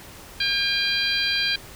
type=harmonic tone with a mistuned harmonic; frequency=804 Hz; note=G5; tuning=44 cents sharp; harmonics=2 / 3 / 4 / 5 / 6; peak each=-27 / -27 / -27 / -27 / -27 dBFS; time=0.4-1.56 s; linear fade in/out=5 ms; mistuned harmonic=6; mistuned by=-40 cents; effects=pink hiss -43 dBFS RMS until 1.75 s